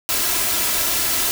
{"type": "noise with comb filter", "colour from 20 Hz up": "white", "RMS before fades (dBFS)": -20, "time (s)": [0.09, 1.31], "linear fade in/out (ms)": 0, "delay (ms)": 3, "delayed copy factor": 0.5, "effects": []}